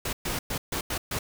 pink noise bursts at uneven times, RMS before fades -30 dBFS, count 6, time 0.05-0.13 / 0.25-0.39 / 0.5-0.58 / 0.72-0.81 / 0.9-0.98 / 1.11-1.19 s, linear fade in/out 5 ms, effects none

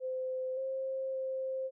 sine tone with pitch steps, 516 / 530 / 526 Hz, C5 / C5 / C5, -24 / +22 / +9 cents, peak -33 dBFS, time 0-1.71 s, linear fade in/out 50 ms, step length 570 ms, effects none

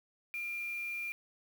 sine tone with quantisation, 2391 Hz, D7, 30 cents sharp, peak -36 dBFS, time 0.34-1.12 s, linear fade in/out 0 ms, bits 8, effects none

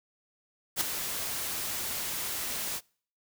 white noise with ADSR envelope, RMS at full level -25 dBFS, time 0.76-2.81 s, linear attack 50 ms, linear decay 5 ms, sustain -9 dB, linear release 47 ms, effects noise-tail reverb RT60 0.5 s tail -26 dB re dry

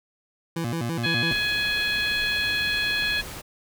25% pulse tone with vibrato, 139.9 Hz, C#3, 16 cents sharp, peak -22 dBFS, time 0.56-1.33 s, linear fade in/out 5 ms, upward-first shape square, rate 6 Hz, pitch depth 300 cents each way
harmonic tone, 839 Hz, G#5, 17 cents sharp, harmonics 2 / 3 / 4 / 5, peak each -26 / -28 / -29 / -30 dBFS, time 1.03-3.22 s, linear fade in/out 20 ms
pink noise, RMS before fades -37 dBFS, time 1.3-3.42 s, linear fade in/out 20 ms
effects none

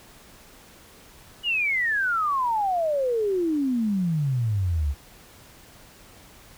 sine exponential sweep, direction down, 2960 to 66.9 Hz, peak -21 dBFS, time 1.43-4.95 s, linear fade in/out 50 ms, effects pink hiss -50 dBFS RMS until 6.57 s

